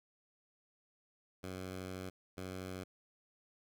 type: tone bursts at uneven times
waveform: 10% pulse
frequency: 93 Hz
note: F#2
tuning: 9 cents sharp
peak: -34 dBFS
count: 2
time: 1.43-2.1 / 2.37-2.84 s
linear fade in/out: 10 ms
effects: none